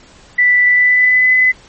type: tone with pitch glide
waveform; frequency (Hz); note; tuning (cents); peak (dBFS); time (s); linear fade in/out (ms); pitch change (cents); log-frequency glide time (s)
sine; 1975.5 to 2015; B6 to B6; 0 to +34; -7; 0.38-1.52; 10; +34; 0.67-1.32
effects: pink hiss -43 dBFS RMS until 1.68 s + MP3 32 kbps